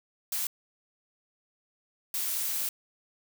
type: noise bursts at uneven times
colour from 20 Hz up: blue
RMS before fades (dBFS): -31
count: 2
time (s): 0.32-0.47 / 2.14-2.69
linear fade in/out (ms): 2
effects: none